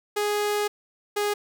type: tone pair in turn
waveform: sawtooth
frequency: 415.3 / 413.2 Hz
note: G#4 / G#4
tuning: 0 / -9 cents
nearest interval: unison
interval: 9 cents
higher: first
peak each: -19 dBFS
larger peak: neither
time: 0.16-0.68 / 1.16-1.34 s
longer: first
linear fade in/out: 10 ms
effects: none